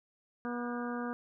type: harmonic tone with a mistuned harmonic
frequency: 241.6 Hz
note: B3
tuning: 38 cents flat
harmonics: 1 / 2 / 3 / 4 / 5 / 6 / 7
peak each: -36 / -41 / -45 / -46 / -44 / -46 / -48 dBFS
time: 0.45-1.13 s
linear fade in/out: 0 ms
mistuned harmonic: 7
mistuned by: -84 cents
effects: none